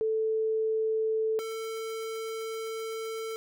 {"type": "tone pair in turn", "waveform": ["sine", "square"], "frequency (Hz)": [440, 446.1], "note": ["A4", "A4"], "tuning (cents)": [0, 24], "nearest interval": "unison", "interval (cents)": 24, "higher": "second", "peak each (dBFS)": [-25, -34], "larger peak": "first", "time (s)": [[0.01, 1.39], [1.39, 3.36]], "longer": "second", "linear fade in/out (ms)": 0, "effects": []}